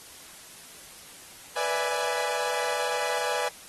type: chord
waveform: sawtooth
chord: E dominant seventh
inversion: second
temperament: equal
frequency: 493.9 / 587.3 / 659.3 / 830.6 Hz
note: B4 / D5 / E5 / G#5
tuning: 0 / 0 / 0 / 0 cents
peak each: -28 / -30 / -32 / -28 dBFS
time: 1.56-3.49 s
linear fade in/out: 10 ms
effects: white hiss -47 dBFS RMS until 3.68 s + AAC 32 kbps